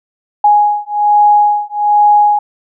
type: beating tone pair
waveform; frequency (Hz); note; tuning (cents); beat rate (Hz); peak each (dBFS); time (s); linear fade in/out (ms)
sine; 830.6 / 831.8; G#5 / G#5; 0 / +2; 1.2; -10; 0.44-2.39; 5
effects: none